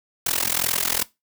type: noise with amplitude modulation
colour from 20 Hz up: white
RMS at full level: -19 dBFS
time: 0.26-1.03 s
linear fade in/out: 5 ms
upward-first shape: sine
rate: 42.4 Hz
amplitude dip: 100%
effects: noise-tail reverb RT60 0.2 s tail -19 dB re dry